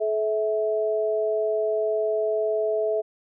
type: tone pair together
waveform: sine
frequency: 430.1 / 652 Hz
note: A4 / E5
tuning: -39 / -19 cents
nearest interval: perfect fifth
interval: 720 cents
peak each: -24 dBFS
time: 0-3.02 s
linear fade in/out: 20 ms
effects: none